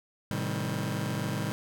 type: chord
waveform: sawtooth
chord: A half-diminished seventh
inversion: none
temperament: just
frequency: 110 / 132 / 158.4 / 198 Hz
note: A2 / C3 / Eb3 / G3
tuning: 0 / +16 / +31 / +18 cents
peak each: -31 dBFS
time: 0.31-1.52 s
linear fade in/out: 0 ms
effects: none